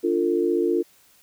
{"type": "chord", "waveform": "sine", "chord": "D minor", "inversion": "none", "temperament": "equal with one note detuned", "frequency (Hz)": [293.7, 349.2, 449.5], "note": ["D4", "F4", "A4"], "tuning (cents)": [0, 0, 37], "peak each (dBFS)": [-26, -21, -24], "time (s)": [0.03, 0.83], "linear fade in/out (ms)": 20, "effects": ["white hiss -57 dBFS RMS until 1.22 s"]}